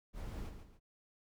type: noise with echo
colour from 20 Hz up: brown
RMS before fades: -43 dBFS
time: 0.13-0.52 s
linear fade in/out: 50 ms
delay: 140 ms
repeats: 2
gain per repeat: -8 dB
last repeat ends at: 0.8 s
effects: none